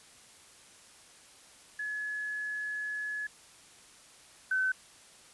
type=tone pair in turn; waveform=sine; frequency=1700 / 1522.9 Hz; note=G#6 / F#6; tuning=+40 / +49 cents; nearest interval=major second; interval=191 cents; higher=first; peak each=-33 / -26 dBFS; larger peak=second; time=1.79-3.27 / 4.51-4.72 s; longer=first; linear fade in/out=5 ms; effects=white hiss -56 dBFS RMS until 5.33 s + resampled to 24000 Hz